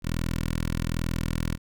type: tone with notch filter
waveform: 10% pulse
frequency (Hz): 41.2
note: E1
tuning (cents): 0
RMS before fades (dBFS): -28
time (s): 0.02-1.58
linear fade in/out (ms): 50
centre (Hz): 710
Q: 1
effects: none